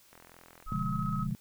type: click train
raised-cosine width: 0.5 ms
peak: -37 dBFS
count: 22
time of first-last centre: 0.13-0.625 s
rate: 42.4 Hz
type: tone with tremolo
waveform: sine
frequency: 1277 Hz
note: D#6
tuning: 45 cents sharp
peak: -34 dBFS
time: 0.66-1.27 s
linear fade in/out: 50 ms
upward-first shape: square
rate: 15 Hz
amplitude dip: 35%
type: tone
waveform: triangle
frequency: 27.5 Hz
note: A0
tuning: in tune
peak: -37 dBFS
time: 0.66-1.31 s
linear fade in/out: 0 ms
type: chord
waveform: sine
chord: B diminished seventh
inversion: none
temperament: equal with one note detuned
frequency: 123.47 / 144.98 / 174.61 / 207.7 Hz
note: B2 / D3 / F3 / Ab3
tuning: 0 / -22 / 0 / 0 cents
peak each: -36 dBFS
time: 0.72-1.35 s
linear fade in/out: 0 ms
effects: white hiss -61 dBFS RMS until 1.4 s

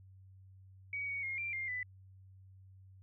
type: tone with pitch steps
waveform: sine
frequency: 2260 / 2239 / 2140 / 2364 / 2113 / 1995 Hz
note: C#7 / C#7 / C7 / D7 / C7 / B6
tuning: +33 / +17 / +38 / +11 / +16 / +17 cents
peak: -36 dBFS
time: 0.93-1.83 s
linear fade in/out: 2 ms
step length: 150 ms
effects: added 95 Hz sine -55 dBFS peak until 3.02 s

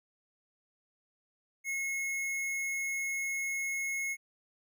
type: tone with hard clipping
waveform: sine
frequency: 2173 Hz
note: C#7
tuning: 35 cents flat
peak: -33 dBFS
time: 1.64-4.17 s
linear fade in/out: 50 ms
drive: 18 dB
effects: none

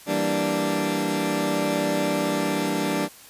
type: chord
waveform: 20% pulse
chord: E half-diminished seventh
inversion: none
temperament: equal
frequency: 164.81 / 196 / 233.1 / 293.7 Hz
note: E3 / G3 / Bb3 / D4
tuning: 0 / 0 / 0 / 0 cents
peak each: -26 / -23 / -26 / -20 dBFS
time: 0.06-3.09 s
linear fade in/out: 50 ms
effects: white hiss -47 dBFS RMS until 3.29 s + resampled to 32000 Hz

